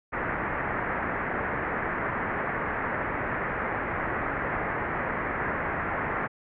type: low-pass noise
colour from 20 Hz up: white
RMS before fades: -30 dBFS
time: 0.12-6.28 s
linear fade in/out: 20 ms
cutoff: 2000 Hz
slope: 48 dB/octave
effects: none